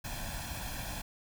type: noise with comb filter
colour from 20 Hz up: pink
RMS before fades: -39 dBFS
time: 0.04-1.02 s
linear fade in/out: 10 ms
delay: 1.2 ms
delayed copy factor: +0.75
effects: none